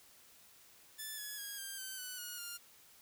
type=tone with pitch steps; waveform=5% pulse; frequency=1747 / 1693.3 / 1641.3 / 1590.9 / 1542.1 / 1494.7 / 1448.8 / 1404.3 Hz; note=A6 / G#6 / G#6 / G6 / G6 / F#6 / F#6 / F6; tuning=-13 / +33 / -21 / +25 / -29 / +17 / -37 / +9 cents; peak=-32 dBFS; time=0.98-2.58 s; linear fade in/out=20 ms; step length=200 ms; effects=white hiss -62 dBFS RMS until 3.01 s